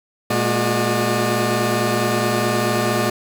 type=tone cluster; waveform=20% pulse; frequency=117.7 / 210.9 / 362.7 / 599 Hz; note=A#2 / G#3 / F#4 / D5; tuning=+17 / +27 / -34 / +34 cents; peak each=-18 dBFS; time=0.3-3.1 s; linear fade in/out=5 ms; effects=none